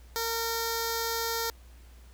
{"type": "tone with notch filter", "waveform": "5% pulse", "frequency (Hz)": 458.8, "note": "A#4", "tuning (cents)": -28, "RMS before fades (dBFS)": -31, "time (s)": [0.16, 1.5], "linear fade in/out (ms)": 0, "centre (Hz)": 2700, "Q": 0.88, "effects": ["added 60 Hz sine -49 dBFS peak until 2.13 s", "pink hiss -60 dBFS RMS until 2.13 s"]}